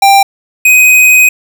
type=tone pair in turn; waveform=square; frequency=790 / 2508 Hz; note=G5 / D#7; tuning=+13 / +13 cents; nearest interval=octave + minor sixth; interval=2000 cents; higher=second; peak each=-3 dBFS; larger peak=neither; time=0.02-0.23 / 0.65-1.29 s; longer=second; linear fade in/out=5 ms; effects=none